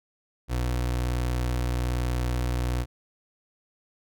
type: tone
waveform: 30% pulse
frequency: 61.2 Hz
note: B1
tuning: 15 cents flat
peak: -22 dBFS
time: 0.48-2.86 s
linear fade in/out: 50 ms
effects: none